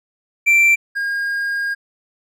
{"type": "tone pair in turn", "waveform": "triangle", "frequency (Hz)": [2349, 1622.7], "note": ["D7", "G#6"], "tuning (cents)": [0, -41], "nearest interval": "tritone", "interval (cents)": 641, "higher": "first", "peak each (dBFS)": [-8, -17], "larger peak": "first", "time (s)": [[0.46, 0.76], [0.95, 1.75]], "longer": "second", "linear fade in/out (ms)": 20, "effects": []}